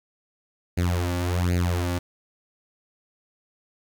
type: tone with flanger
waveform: sawtooth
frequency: 88.4 Hz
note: F2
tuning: 22 cents sharp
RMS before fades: -24 dBFS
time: 0.77-1.99 s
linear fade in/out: 10 ms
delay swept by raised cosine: 0.44 to 3.54 ms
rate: 1.3 Hz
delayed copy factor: +0.9
effects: 9-bit